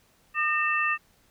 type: tone cluster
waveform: sine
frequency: 1213 / 1828 / 2655 Hz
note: D#6 / A#6 / E7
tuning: -44 / -34 / +12 cents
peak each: -27 dBFS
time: 0.34-0.98 s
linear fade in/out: 50 ms
effects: pink hiss -63 dBFS RMS until 1.3 s